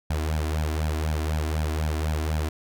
sawtooth tone with flanger, 77.4 Hz, D#2, 9 cents flat, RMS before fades -26 dBFS, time 0.1-2.49 s, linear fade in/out 5 ms, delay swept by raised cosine 1.2 to 3 ms, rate 4 Hz, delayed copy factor +0.85, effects none

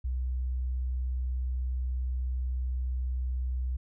sine tone, 63.1 Hz, B1, 38 cents sharp, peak -28 dBFS, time 0.04-3.77 s, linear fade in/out 10 ms, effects none

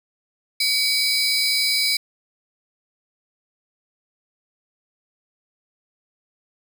40% pulse tone cluster, 2265 / 4022 / 4785 / 5030 Hz, C#7 / B7 / D8 / D#8, +37 / +31 / +32 / +18 cents, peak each -23 dBFS, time 0.6-1.97 s, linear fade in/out 5 ms, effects none

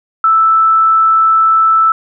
sine tone, 1318.5 Hz, E6, in tune, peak -6 dBFS, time 0.24-1.92 s, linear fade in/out 2 ms, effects none

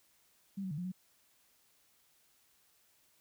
sine tone with pitch steps, 196.2 / 187.8 / 147.4 / 178 / 184.7 Hz, G3 / F#3 / D3 / F3 / F#3, +2 / +26 / +7 / +33 / -3 cents, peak -36 dBFS, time 0.57-0.92 s, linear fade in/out 10 ms, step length 70 ms, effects white hiss -70 dBFS RMS until 3.2 s

